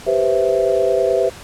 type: chord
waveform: sine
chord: C major seventh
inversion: second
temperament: equal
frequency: 392 / 493.9 / 523.3 / 659.3 Hz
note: G4 / B4 / C5 / E5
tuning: 0 / 0 / 0 / 0 cents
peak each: -19 dBFS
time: 0.06-1.3 s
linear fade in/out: 20 ms
effects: pink hiss -37 dBFS RMS until 1.43 s + low-pass 10000 Hz 12 dB/octave